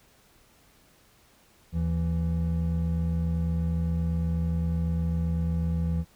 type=tone pair together; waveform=triangle; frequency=78.7 / 166.64 Hz; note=D#2 / E3; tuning=+20 / +19 cents; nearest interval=octave + minor second; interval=1299 cents; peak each=-25 dBFS; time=1.72-6.05 s; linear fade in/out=50 ms; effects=pink hiss -60 dBFS RMS until 6.15 s